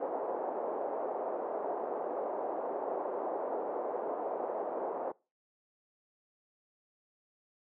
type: band-pass noise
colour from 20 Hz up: pink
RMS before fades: -36 dBFS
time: 0-5.12 s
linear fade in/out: 5 ms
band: 420 to 810 Hz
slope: 24 dB/octave
effects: noise-tail reverb RT60 0.3 s tail -24 dB re dry